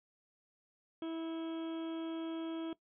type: harmonic tone with a mistuned harmonic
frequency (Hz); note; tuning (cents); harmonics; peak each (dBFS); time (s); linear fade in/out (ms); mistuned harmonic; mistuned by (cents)
326.5; E4; -17; 1 / 2 / 3 / 4 / 5 / 7 / 8 / 9 / 10; -37 / -48 / -55 / -55 / -61 / -63 / -64 / -66 / -56; 1.02-2.73; 2; 7; -37
effects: noise-tail reverb RT60 0.1 s tail -18 dB re dry